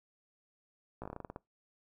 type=slowing click train; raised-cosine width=1 ms; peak=-28 dBFS; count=11; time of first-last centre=1.02-1.361 s; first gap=16 ms; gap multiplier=1.16; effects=noise-tail reverb RT60 0.2 s tail -23 dB re dry